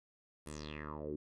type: tone with low-pass filter sweep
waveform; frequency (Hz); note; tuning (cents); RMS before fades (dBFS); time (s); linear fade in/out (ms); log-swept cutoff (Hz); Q
10% pulse; 75.4; D2; +46; -44; 0.46-1.16; 5; 11000 to 310; 5.4
effects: none